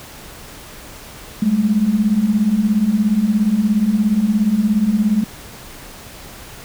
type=beating tone pair; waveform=sine; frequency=198.6 / 215.6 Hz; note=G3 / A3; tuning=+23 / -35 cents; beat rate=17 Hz; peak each=-18 / -14 dBFS; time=1.42-5.24 s; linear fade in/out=5 ms; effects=pink hiss -37 dBFS RMS until 6.64 s